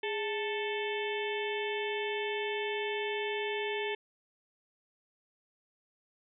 harmonic tone with a mistuned harmonic, 440 Hz, A4, in tune, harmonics 1 / 2 / 4 / 5 / 6 / 7 / 8, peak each -34 / -40 / -41 / -41 / -42 / -43 / -46 dBFS, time 0.03-3.95 s, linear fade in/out 5 ms, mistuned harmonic 1, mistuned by -100 cents, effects none

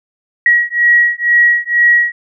sine beating tone pair, 1908 / 1910.1 Hz, A#6 / A#6, +40 / +42 cents, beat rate 2.1 Hz, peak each -11 dBFS, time 0.46-2.12 s, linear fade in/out 2 ms, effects none

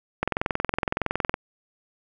click train, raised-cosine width 0.5 ms, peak -8 dBFS, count 25, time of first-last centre 0.23-1.341 s, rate 21.6 Hz, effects none

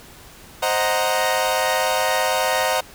sawtooth chord, C half-diminished seventh, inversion none, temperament equal, 523.3 / 622.3 / 740 / 932.3 Hz, C5 / Eb5 / Gb5 / Bb5, 0 / 0 / 0 / 0 cents, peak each -20 dBFS, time 0.62-2.81 s, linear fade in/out 10 ms, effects pink hiss -44 dBFS RMS until 2.94 s

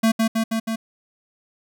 square tone with echo, 224.2 Hz, A3, 33 cents sharp, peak -15 dBFS, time 0.03-0.12 s, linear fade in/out 10 ms, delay 160 ms, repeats 4, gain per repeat -2 dB, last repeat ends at 0.76 s, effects none

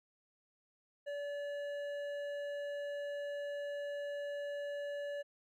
sine tone with hard clipping, 575 Hz, D5, 37 cents flat, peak -40 dBFS, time 1.06-5.23 s, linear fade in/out 20 ms, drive 9 dB, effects none

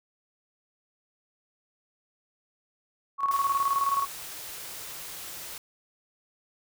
sine tone with tremolo, 1109 Hz, C#6, in tune, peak -21 dBFS, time 3.18-4.07 s, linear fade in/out 50 ms, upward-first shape square, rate 19 Hz, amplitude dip 55%
white band-stop noise, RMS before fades -40 dBFS, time 3.31-5.58 s, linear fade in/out 2 ms, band 190 to 280 Hz, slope 96 dB/octave
effects none

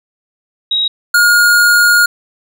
sine / square tone pair in turn, 3814 / 1428.6 Hz, A#7 / F6, +39 / +39 cents, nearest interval octave + perfect fourth, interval 1700 cents, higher first, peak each -11 / -7 dBFS, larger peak second, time 0.71-0.88 / 1.14-2.06 s, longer second, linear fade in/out 5 ms, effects none

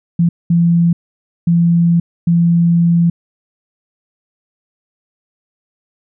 sine tone bursts at uneven times, 170 Hz, F3, 46 cents flat, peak -8 dBFS, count 4, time 0.19-0.29 / 0.5-0.93 / 1.47-2 / 2.27-3.1 s, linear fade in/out 5 ms, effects none

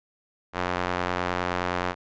sawtooth tone with band-pass filter, 89.6 Hz, F2, 45 cents sharp, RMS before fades -28 dBFS, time 0.53-1.95 s, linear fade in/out 50 ms, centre 1200 Hz, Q 0.81, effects resampled to 16000 Hz

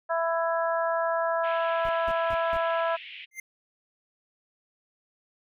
harmonic tone, 331.8 Hz, E4, 11 cents sharp, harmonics 2 / 3 / 4 / 5, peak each -26 / -30 / -32 / -34 dBFS, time 0.09-2.97 s, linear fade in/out 20 ms
white band-pass noise, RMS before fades -43 dBFS, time 1.43-3.26 s, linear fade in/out 20 ms, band 2100 to 3100 Hz, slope 48 dB/octave
brown noise bursts, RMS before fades -38 dBFS, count 4, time 1.85-2.568 s, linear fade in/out 0 ms, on 37 ms, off 190 ms
square tone with exponential growth, 2093 Hz, C7, in tune, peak -32 dBFS, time 3.31-3.4 s, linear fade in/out 5 ms, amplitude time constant 19 ms
effects none

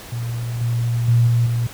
sine tone with level steps, 118.2 Hz, A#2, 24 cents sharp, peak -22 / -17 / -11 / -13 / -17 dBFS, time 0.12-1.67 s, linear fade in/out 5 ms, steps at 0.61 / 1.08 / 1.27 / 1.46 s, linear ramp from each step 5 ms, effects pink hiss -38 dBFS RMS until 1.73 s

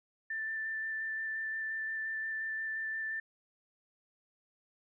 sine tone with vibrato, 1772 Hz, A6, 12 cents sharp, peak -34 dBFS, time 0.3-3.2 s, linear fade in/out 5 ms, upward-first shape square, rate 5.7 Hz, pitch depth 9 cents each way, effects none

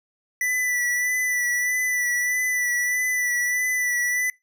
square tone with vibrato, 1975.5 Hz, B6, in tune, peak -22 dBFS, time 0.41-4.3 s, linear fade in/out 2 ms, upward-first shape sine, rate 1.6 Hz, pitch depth 26 cents each way, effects noise-tail reverb RT60 0.2 s tail -22 dB re dry

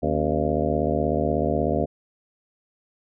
harmonic tone with a mistuned harmonic, 76.4 Hz, D#2, 31 cents flat, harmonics 1 / 2 / 3 / 4 / 5 / 6 / 7 / 8 / 9, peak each -29 / -29 / -29 / -29 / -29 / -29 / -29 / -29 / -29 dBFS, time 0.02-1.86 s, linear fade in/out 20 ms, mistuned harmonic 4, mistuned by -140 cents, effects none

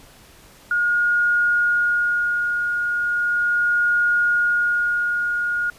sine tone with tremolo, 1432 Hz, F6, 43 cents sharp, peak -15 dBFS, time 0.71-5.7 s, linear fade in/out 2 ms, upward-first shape sine, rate 0.37 Hz, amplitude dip 40%, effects pink hiss -48 dBFS RMS until 5.78 s + resampled to 32000 Hz

